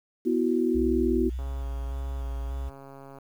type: chord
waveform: sine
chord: B suspended fourth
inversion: none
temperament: equal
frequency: 246.9 / 329.6 / 370 Hz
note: B3 / E4 / F#4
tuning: 0 / 0 / 0 cents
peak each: -26 dBFS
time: 0.25-1.3 s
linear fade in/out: 20 ms
type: tone with vibrato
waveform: sine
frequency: 61.74 Hz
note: B1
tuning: in tune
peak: -29 dBFS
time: 0.74-2.7 s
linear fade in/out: 20 ms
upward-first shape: square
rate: 1.7 Hz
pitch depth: 52 cents each way
type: click train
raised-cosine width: 1 ms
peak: -32 dBFS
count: 247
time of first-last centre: 1.39-3.186 s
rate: 137 Hz
effects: 9-bit